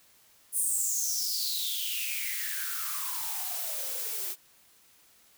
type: noise with high-pass filter sweep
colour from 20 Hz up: blue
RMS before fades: -32 dBFS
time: 0.52-4.36 s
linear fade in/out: 50 ms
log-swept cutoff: 9800 to 340 Hz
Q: 8
effects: white hiss -61 dBFS RMS until 5.37 s